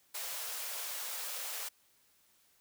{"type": "high-pass noise", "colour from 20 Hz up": "white", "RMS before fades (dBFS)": -40, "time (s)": [0.14, 1.69], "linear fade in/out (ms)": 10, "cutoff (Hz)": 460, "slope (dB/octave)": 48, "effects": ["white hiss -69 dBFS RMS until 2.6 s"]}